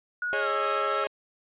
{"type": "tone with pitch glide", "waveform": "sine", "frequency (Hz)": [1455, 1334.2], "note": ["F#6", "E6"], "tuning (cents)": [-29, 20], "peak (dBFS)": -27, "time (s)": [0.22, 1.04], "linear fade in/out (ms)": 2, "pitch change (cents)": -151, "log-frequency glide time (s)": [0.39, 0.49]}
{"type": "chord", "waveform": "sawtooth", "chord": "Ab suspended fourth", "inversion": "none", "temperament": "equal with one note detuned", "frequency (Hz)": [415.3, 548.9, 622.3], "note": ["Ab4", "Db5", "Eb5"], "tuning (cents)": [0, -17, 0], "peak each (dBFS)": [-28, -27, -29], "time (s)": [0.33, 1.07], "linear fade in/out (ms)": 0}
{"effects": ["resampled to 8000 Hz"]}